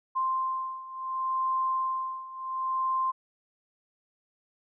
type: beating tone pair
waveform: sine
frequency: 1046.5 / 1047.2 Hz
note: C6 / C6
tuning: 0 / +1 cents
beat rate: 0.7 Hz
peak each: -32 / -29 dBFS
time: 0.15-3.12 s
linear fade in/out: 20 ms
effects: none